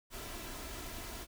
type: noise with comb filter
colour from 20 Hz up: pink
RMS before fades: -44 dBFS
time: 0.1-1.27 s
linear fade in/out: 50 ms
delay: 3 ms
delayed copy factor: +0.5
effects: none

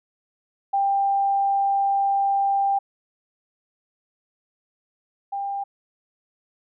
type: tone pair in turn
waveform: sine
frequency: 792 / 796.4 Hz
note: G5 / G5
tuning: +18 / +27 cents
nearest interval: unison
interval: 9 cents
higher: second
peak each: -18 / -25 dBFS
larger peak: first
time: 0.73-2.79 / 5.32-5.64 s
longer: first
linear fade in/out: 10 ms
effects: none

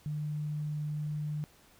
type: tone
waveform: sine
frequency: 150.2 Hz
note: D3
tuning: 39 cents sharp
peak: -32 dBFS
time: 0.06-1.44 s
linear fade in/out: 0 ms
effects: pink hiss -61 dBFS RMS until 1.79 s

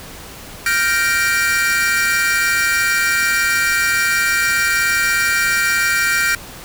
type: chord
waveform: 45% pulse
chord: G minor seventh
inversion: third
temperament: equal with one note detuned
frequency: 1396.9 / 1559.9 / 1864.7 / 2349 Hz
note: F6 / G6 / Bb6 / D7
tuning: 0 / -9 / 0 / 0 cents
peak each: -20 dBFS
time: 0.66-6.35 s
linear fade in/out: 2 ms
effects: pink hiss -35 dBFS RMS until 6.64 s

